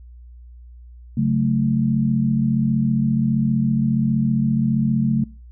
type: chord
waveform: sine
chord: F# minor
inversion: second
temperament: equal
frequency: 138.59 / 185 / 220 Hz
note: C#3 / F#3 / A3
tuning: 0 / 0 / 0 cents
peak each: -20 / -24 / -19 dBFS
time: 1.17-5.24 s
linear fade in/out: 5 ms
effects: noise-tail reverb RT60 0.4 s tail -24 dB re dry + added 60 Hz sine -39 dBFS peak until 5.51 s